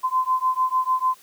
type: beating tone pair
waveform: sine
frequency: 1026 / 1032.7 Hz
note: C6 / C6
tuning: -34 / -23 cents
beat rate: 6.7 Hz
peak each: -22 dBFS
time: 0.03-1.15 s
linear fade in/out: 20 ms
effects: white hiss -52 dBFS RMS until 1.22 s + high-pass 100 Hz 12 dB/octave